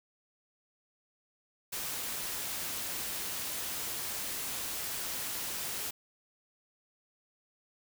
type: noise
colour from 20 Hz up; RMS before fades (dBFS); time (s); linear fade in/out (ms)
white; -37; 1.72-5.91; 10
effects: none